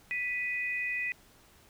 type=tone pair together; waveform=sine; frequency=1975.5 / 2494 Hz; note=B6 / D#7; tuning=0 / +3 cents; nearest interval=major third; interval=403 cents; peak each=-33 / -33 dBFS; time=0.11-1.12 s; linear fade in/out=0 ms; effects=pink hiss -60 dBFS RMS until 1.69 s